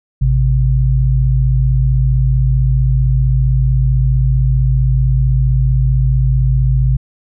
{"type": "tone pair together", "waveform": "sine", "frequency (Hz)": [54.78, 130.3], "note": ["A1", "C3"], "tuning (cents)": [-7, -7], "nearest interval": "octave + minor third", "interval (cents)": 1500, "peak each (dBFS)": -12, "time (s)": [0.21, 6.97], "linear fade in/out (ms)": 10, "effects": []}